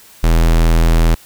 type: tone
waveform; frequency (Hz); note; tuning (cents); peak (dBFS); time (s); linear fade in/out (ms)
square; 41.2; E1; 0; -9; 0.23-1.15; 10
effects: white hiss -43 dBFS RMS until 1.25 s